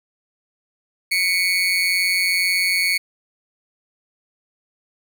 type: tone with amplitude modulation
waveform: 30% pulse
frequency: 2217 Hz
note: C#7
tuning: in tune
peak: -11 dBFS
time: 1.11-2.98 s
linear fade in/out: 10 ms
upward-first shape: sine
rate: 182 Hz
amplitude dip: 70%
effects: none